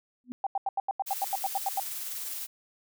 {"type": "tone with exponential growth", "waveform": "sine", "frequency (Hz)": 246.9, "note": "B3", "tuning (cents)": 0, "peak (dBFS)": -30, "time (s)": [0.24, 0.32], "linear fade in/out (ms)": 0, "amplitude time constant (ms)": 16}
{"type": "tone bursts", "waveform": "sine", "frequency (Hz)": 784, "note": "G5", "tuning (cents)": 0, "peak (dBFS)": -25, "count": 13, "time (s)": [0.44, 1.799], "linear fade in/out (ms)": 2, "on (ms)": 27, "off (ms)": 84}
{"type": "noise with tremolo", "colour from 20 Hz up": "blue", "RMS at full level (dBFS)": -35, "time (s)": [1.06, 2.47], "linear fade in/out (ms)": 20, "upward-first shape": "sine", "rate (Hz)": 20, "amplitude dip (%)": 30}
{"effects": []}